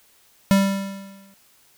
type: tone with exponential decay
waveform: square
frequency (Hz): 196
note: G3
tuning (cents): 0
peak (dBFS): -12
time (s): 0.51-1.34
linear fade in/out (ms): 0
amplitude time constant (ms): 180
effects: white hiss -57 dBFS RMS until 1.77 s